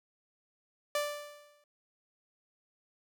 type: tone with exponential decay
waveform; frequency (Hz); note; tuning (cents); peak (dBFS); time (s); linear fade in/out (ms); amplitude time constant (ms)
sawtooth; 587.3; D5; 0; -24; 0.95-1.64; 2; 150
effects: none